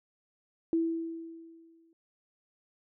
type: tone with exponential decay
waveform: sine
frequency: 329.5 Hz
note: E4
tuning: 1 cent flat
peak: -23 dBFS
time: 0.73-1.93 s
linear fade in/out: 1 ms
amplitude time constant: 260 ms
effects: none